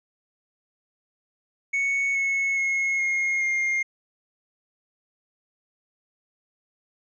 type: tone with pitch steps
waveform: triangle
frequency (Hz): 2217 / 2193 / 2169 / 2145 / 2122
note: C#7 / C#7 / C#7 / C7 / C7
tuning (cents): 0 / -19 / -38 / +42 / +24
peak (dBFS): -20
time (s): 1.73-3.83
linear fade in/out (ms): 10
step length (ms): 420
effects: resampled to 16000 Hz